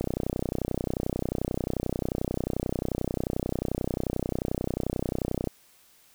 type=click train; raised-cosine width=2 ms; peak=-14 dBFS; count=172; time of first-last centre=0.01-5.473 s; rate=31.3 Hz; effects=white hiss -59 dBFS RMS until 6.14 s